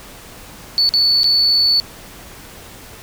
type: tone with dropouts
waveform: sine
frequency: 4462 Hz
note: C#8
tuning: 11 cents sharp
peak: -10 dBFS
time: 0.78-1.8 s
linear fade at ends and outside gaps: 0 ms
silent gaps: 0.891-0.938 / 1.233-1.242 s
effects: tanh soft clip ceiling -6 dBFS + pink hiss -38 dBFS RMS until 3.02 s